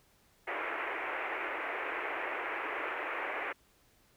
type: band-pass noise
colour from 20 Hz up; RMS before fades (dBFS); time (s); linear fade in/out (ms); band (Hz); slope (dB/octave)
white; -37; 0.47-3.53; 10; 320 to 2400; 48
effects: pink hiss -67 dBFS RMS until 4.16 s